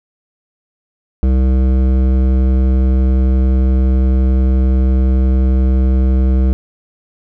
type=tone with hard clipping; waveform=triangle; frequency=64.7 Hz; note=C2; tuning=19 cents flat; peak=-11 dBFS; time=1.23-6.53 s; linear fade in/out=0 ms; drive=17 dB; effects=none